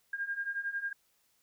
sine beating tone pair, 1606 / 1617 Hz, G6 / G#6, +41 / -47 cents, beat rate 11 Hz, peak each -38 / -35 dBFS, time 0.13-0.93 s, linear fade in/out 5 ms, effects white hiss -72 dBFS RMS until 1.42 s

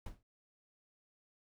brown noise with exponential decay, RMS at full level -39 dBFS, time 0.06-0.23 s, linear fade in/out 2 ms, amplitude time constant 35 ms, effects none

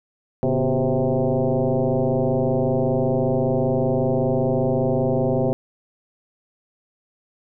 sine tone with frequency modulation, 141.6 Hz, C#3, 37 cents sharp, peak -17 dBFS, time 0.43-5.53 s, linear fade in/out 0 ms, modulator 129 Hz, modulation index 4.2, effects none

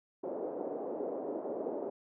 pink band-pass noise, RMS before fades -38 dBFS, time 0.23-1.9 s, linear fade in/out 10 ms, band 330 to 620 Hz, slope 24 dB/octave, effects none

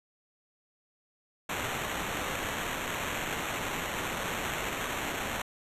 white noise with sample-and-hold, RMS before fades -34 dBFS, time 1.49-5.42 s, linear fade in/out 5 ms, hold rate 4900 Hz, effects resampled to 32000 Hz

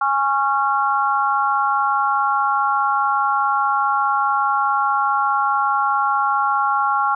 harmonic tone, 275.2 Hz, C#4, 12 cents flat, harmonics 3 / 4 / 5, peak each -20 / -20 / -20 dBFS, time 0.01-7.15 s, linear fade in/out 5 ms, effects none

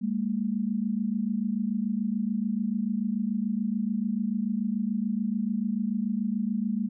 sine tone pair together, 201.2 / 228.1 Hz, G3 / A#3, +45 / -37 cents, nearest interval major second, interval 218 cents, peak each -28 dBFS, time 0.01-6.89 s, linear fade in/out 20 ms, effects none

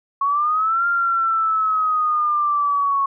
sine linear two-way sweep, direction up then down, 1100 to 1396.9 to 1100 Hz, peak -16 dBFS, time 0.21-3.06 s, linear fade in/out 5 ms, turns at 0.87 s, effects none

